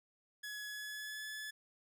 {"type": "tone with pitch glide", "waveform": "sawtooth", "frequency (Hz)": [1690, 1720.5], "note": ["G#6", "A6"], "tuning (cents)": [30, -39], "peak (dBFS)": -39, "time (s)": [0.43, 1.51], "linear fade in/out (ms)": 10, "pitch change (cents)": 31, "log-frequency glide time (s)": [0.66, 1.26], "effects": []}